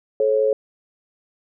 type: tone pair together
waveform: sine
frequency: 432.3 / 545.6 Hz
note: A4 / C#5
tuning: -31 / -28 cents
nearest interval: major third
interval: 403 cents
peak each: -18 dBFS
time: 0.2-0.53 s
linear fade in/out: 2 ms
effects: none